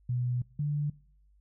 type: tone pair in turn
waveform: sine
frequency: 123.47 / 146.83 Hz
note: B2 / D3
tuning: 0 / 0 cents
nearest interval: minor third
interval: 300 cents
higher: second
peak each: -27 dBFS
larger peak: neither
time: 0.09-0.42 / 0.59-0.9 s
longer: first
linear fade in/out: 5 ms
effects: noise-tail reverb RT60 0.6 s tail -23 dB re dry + added 50 Hz sine -60 dBFS peak until 1.4 s